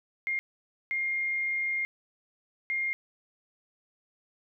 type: tone bursts at uneven times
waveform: sine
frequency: 2123 Hz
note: C7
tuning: 25 cents sharp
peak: -27 dBFS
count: 3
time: 0.27-0.39 / 0.91-1.85 / 2.7-2.93 s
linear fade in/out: 0 ms
effects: none